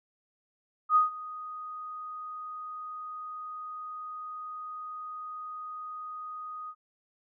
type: tone with ADSR envelope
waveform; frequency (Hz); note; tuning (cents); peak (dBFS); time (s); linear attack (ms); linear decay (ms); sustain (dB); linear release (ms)
sine; 1244.5; D#6; 0; -17; 0.89-6.75; 68; 140; -20; 60
effects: none